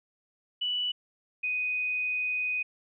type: tone pair in turn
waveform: sine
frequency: 2960 / 2494 Hz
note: F#7 / D#7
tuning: 0 / +3 cents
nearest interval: minor third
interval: 297 cents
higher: first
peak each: -27 dBFS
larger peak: neither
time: 0.61-0.92 / 1.43-2.63 s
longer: second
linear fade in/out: 10 ms
effects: none